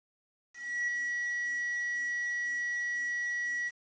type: tone with ADSR envelope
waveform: triangle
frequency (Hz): 1931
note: B6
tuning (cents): -39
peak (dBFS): -26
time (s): 0.53-3.71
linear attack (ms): 350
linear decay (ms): 3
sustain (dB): -3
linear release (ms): 37
effects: resampled to 16000 Hz + 9-bit